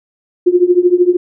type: tone with tremolo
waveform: sine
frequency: 356.5 Hz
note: F4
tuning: 36 cents sharp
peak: -3 dBFS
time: 0.46-1.17 s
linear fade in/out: 10 ms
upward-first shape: triangle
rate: 13 Hz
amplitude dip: 95%
effects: none

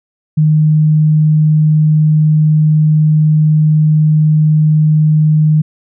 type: tone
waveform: sine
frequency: 154 Hz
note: D#3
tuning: 17 cents flat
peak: -6 dBFS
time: 0.37-5.62 s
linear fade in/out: 10 ms
effects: none

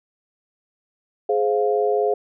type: chord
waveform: sine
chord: F minor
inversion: first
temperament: equal with one note detuned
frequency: 419.2 / 523.3 / 698.5 Hz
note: Ab4 / C5 / F5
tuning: +16 / 0 / 0 cents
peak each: -19 / -24 / -23 dBFS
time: 1.29-2.14 s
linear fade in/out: 5 ms
effects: none

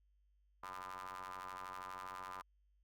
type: ring-modulated tone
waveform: sawtooth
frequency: 93 Hz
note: F#2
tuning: 9 cents sharp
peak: -39 dBFS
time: 0.63-2.42 s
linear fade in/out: 5 ms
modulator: 1110 Hz
effects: added 50 Hz sine -70 dBFS peak until 2.83 s

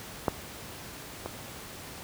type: clicks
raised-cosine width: 1 ms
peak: -9 / -19 dBFS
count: 2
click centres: 0.282 / 1.26 s
effects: pink hiss -43 dBFS RMS until 2.03 s + high-pass 60 Hz 12 dB/octave

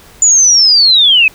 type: linear sweep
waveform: sine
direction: down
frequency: 7040 to 2489 Hz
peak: -4 dBFS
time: 0.22-1.28 s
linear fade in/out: 2 ms
effects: pink hiss -40 dBFS RMS until 1.34 s

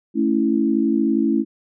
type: chord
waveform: sine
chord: A major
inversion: none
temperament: equal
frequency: 220 / 277.2 / 329.6 Hz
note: A3 / C#4 / E4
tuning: 0 / 0 / 0 cents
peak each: -20 dBFS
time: 0.14-1.45 s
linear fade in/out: 50 ms
effects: none

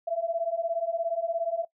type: beating tone pair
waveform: sine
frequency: 659.3 / 676.3 Hz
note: E5 / E5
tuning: 0 / +44 cents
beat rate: 17 Hz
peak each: -29 dBFS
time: 0.07-1.65 s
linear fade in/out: 10 ms
effects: noise-tail reverb RT60 0.1 s tail -19 dB re dry

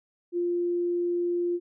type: tone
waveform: sine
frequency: 349.2 Hz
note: F4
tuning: in tune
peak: -24 dBFS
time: 0.32-1.6 s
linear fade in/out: 50 ms
effects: none

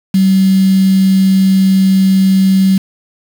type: tone with quantisation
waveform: sine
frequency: 191.1 Hz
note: G3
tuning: 44 cents flat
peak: -6 dBFS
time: 0.14-2.78 s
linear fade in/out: 5 ms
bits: 4
effects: none

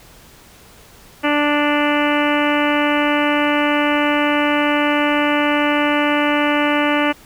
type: harmonic tone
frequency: 293.7 Hz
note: D4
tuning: in tune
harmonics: 1 / 2 / 3 / 4 / 5 / 6 / 7 / 8 / 9 / 10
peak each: -18 / -21 / -23 / -24 / -25 / -26 / -26 / -27 / -28 / -28 dBFS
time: 1.23-7.13 s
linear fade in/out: 20 ms
effects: pink hiss -45 dBFS RMS until 7.25 s

